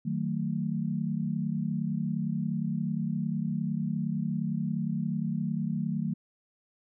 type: chord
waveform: sine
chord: D# diminished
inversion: none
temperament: just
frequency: 155.56 / 186.68 / 224 Hz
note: D#3 / F#3 / A3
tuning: 0 / +16 / +31 cents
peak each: -32 dBFS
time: 0.05-6.14 s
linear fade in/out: 10 ms
effects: none